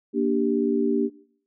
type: chord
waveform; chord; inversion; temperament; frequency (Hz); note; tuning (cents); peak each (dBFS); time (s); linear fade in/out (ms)
sine; G minor; first; just; 235.2 / 294 / 392; Bb3 / D4 / G4; +16 / +2 / 0; -24; 0.13-1.1; 50
effects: noise-tail reverb RT60 0.6 s tail -19 dB re dry